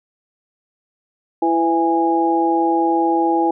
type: harmonic tone with a mistuned harmonic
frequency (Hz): 166.9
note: E3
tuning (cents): +22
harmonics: 2 / 3 / 4 / 5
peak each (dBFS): -17 / -25 / -27 / -17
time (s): 1.42-3.51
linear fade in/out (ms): 5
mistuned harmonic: 5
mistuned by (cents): -23
effects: none